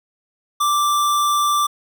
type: tone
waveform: square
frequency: 1174.7 Hz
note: D6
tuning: in tune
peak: -16 dBFS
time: 0.6-1.67 s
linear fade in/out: 10 ms
effects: none